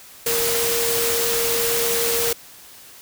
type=tone in noise; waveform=sine; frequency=466.2 Hz; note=A#4; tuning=in tune; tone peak=-23 dBFS; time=0.26-2.33 s; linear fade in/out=5 ms; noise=white; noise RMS=-22 dBFS; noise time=0.26-2.33 s; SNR=-4 dB; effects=white hiss -44 dBFS RMS until 3.01 s